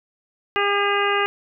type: harmonic tone with a mistuned harmonic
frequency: 404.2 Hz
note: G#4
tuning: 47 cents flat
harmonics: 1 / 2 / 3 / 4 / 5 / 6 / 7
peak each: -23 / -26 / -23 / -26 / -27 / -29 / -28 dBFS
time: 0.56-1.26 s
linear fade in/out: 0 ms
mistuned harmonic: 6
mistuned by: +46 cents
effects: none